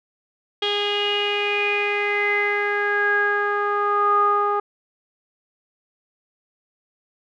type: tone with low-pass filter sweep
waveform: sawtooth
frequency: 410.5 Hz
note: G#4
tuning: 20 cents flat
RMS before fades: -21 dBFS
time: 0.62-4.6 s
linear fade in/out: 5 ms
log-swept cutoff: 3300 to 1100 Hz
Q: 9.2
effects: none